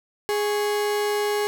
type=tone pair together; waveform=35% pulse; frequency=415.3 / 1108.7 Hz; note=G#4 / C#6; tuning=0 / 0 cents; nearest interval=octave + perfect fourth; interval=1700 cents; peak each=-20 / -32 dBFS; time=0.29-1.47 s; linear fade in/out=0 ms; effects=none